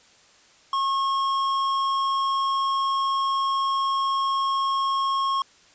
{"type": "tone with tanh clipping", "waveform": "sine", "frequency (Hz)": 1086, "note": "C#6", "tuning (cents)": -36, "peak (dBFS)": -23, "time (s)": [0.73, 5.42], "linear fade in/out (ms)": 2, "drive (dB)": 12, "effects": ["white hiss -55 dBFS RMS until 5.74 s", "resampled to 16000 Hz"]}